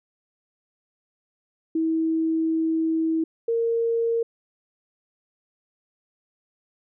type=tone pair in turn; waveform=sine; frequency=322.8 / 461.4 Hz; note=E4 / A#4; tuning=-36 / -18 cents; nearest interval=tritone; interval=618 cents; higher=second; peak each=-20 dBFS; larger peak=neither; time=1.75-3.24 / 3.48-4.23 s; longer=first; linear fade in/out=5 ms; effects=none